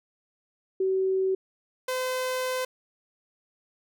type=tone pair in turn; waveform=sine / sawtooth; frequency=380 / 511.7 Hz; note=F#4 / C5; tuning=+46 / -39 cents; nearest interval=perfect fourth; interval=515 cents; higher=second; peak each=-22 / -23 dBFS; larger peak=first; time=0.8-1.35 / 1.88-2.65 s; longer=second; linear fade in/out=5 ms; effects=none